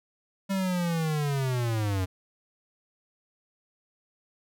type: linear sweep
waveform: square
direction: down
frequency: 197 to 90.6 Hz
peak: -26 dBFS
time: 0.49-2.06 s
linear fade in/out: 20 ms
effects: none